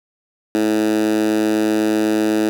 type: tone with high-pass filter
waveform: 10% pulse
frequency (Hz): 108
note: A2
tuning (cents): -32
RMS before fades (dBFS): -17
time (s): 0.55-2.49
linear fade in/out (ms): 0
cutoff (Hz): 280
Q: 5.4
effects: none